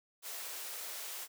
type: high-pass noise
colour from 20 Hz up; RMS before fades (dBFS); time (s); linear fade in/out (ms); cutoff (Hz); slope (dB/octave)
white; -43; 0.22-1.28; 50; 390; 24
effects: none